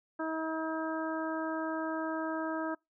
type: harmonic tone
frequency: 319.4 Hz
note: D#4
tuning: 45 cents sharp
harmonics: 1 / 2 / 3 / 4 / 5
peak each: -35 / -38 / -40 / -41 / -42 dBFS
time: 0.19-2.75 s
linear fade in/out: 10 ms
effects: noise-tail reverb RT60 0.2 s tail -26 dB re dry